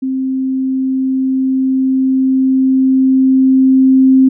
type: tone with level ramp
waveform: sine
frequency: 263.1 Hz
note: C4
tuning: 10 cents sharp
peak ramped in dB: -14 to -4 dBFS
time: 0.02-4.29 s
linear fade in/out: 10 ms
effects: none